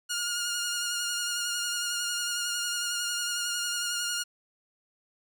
10% pulse tone with vibrato, 1423 Hz, F6, 32 cents sharp, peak -20 dBFS, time 0.09-4.24 s, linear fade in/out 20 ms, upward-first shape sine, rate 11 Hz, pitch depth 26 cents each way, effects none

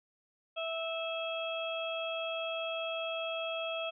harmonic tone, 655 Hz, E5, 11 cents flat, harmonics 1 / 2 / 4 / 5, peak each -36 / -43 / -40 / -41 dBFS, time 0.56-3.91 s, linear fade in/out 20 ms, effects none

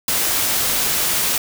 white noise, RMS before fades -19 dBFS, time 0.08-1.38 s, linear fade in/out 2 ms, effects none

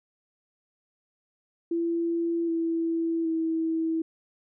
sine tone with pitch steps, 336.7 / 330.5 / 324.5 Hz, E4 / E4 / E4, +37 / +5 / -27 cents, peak -24 dBFS, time 1.71-4.02 s, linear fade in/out 5 ms, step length 770 ms, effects none

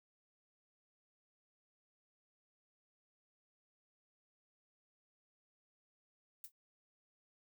violet noise with exponential decay, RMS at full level -43 dBFS, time 6.44-6.52 s, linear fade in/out 2 ms, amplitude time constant 16 ms, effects none

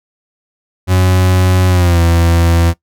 40% pulse tone with pitch glide, 92.1 to 84.46 Hz, F#2 to E2, -7 to +43 cents, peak -7 dBFS, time 0.87-2.74 s, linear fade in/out 50 ms, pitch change -150 cents, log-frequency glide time 1.68-2 s, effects noise-tail reverb RT60 0.1 s tail -19 dB re dry

